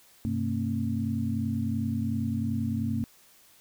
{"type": "tone cluster", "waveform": "sine", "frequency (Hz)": [97.7, 128.1, 225.7, 268.5], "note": ["G2", "C3", "A3", "C4"], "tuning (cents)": [-5, -36, 44, 45], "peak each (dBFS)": [-32, -34, -29, -35], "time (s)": [0.25, 3.04], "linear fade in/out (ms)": 0, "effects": ["white hiss -58 dBFS RMS until 3.6 s"]}